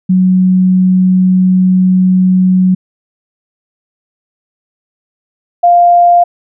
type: tone pair in turn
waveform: sine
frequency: 185 / 698.5 Hz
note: F#3 / F5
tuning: 0 / 0 cents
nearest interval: octave + major seventh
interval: 2300 cents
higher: second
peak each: -5 / -3 dBFS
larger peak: second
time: 0.09-2.75 / 5.63-6.24 s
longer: first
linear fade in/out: 10 ms
effects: none